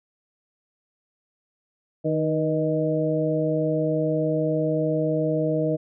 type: harmonic tone with a mistuned harmonic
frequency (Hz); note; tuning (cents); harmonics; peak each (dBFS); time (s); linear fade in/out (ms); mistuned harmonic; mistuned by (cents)
155.56; D#3; 0; 1 / 2 / 3 / 4; -26 / -26 / -26 / -26; 2.04-5.77; 20; 3; +48
effects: none